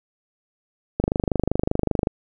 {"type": "click train", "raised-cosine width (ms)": 2, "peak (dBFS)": -6, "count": 28, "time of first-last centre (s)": [1, 2.071], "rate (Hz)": 25.2, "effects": []}